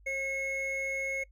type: tone pair together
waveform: triangle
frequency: 537.7 / 2177 Hz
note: C5 / C#7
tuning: +47 / -32 cents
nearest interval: 2 octaves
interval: 2421 cents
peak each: -35 / -30 dBFS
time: 0.06-1.24 s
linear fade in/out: 10 ms
effects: noise-tail reverb RT60 0.1 s tail -22 dB re dry + added 50 Hz sine -55 dBFS peak until 1.31 s